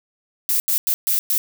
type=noise bursts at uneven times; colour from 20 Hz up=violet; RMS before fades=-19 dBFS; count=5; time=0.49-0.6 / 0.68-0.78 / 0.87-0.94 / 1.07-1.19 / 1.3-1.38 s; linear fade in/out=0 ms; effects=none